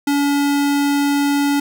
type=tone; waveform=square; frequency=284.8 Hz; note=C#4; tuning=47 cents sharp; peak=-15 dBFS; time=0.07-1.6 s; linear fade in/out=5 ms; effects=none